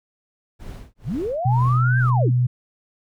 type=noise with tremolo; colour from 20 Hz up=brown; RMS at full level=-34 dBFS; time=0.59-2.11 s; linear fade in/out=20 ms; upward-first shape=sine; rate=2.1 Hz; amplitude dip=100%
type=linear two-way sweep; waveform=sine; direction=up then down; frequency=76.6 to 1614 to 99.3 Hz; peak=-22 dBFS; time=1.04-2.33 s; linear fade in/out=50 ms; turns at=1.99 s
type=tone; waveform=sine; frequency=123.9 Hz; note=B2; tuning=6 cents sharp; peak=-15 dBFS; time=1.45-2.47 s; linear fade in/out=10 ms
effects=none